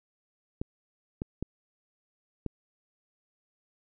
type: clicks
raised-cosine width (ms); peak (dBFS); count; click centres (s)
3; -19; 4; 0.615 / 1.219 / 1.426 / 2.463
effects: none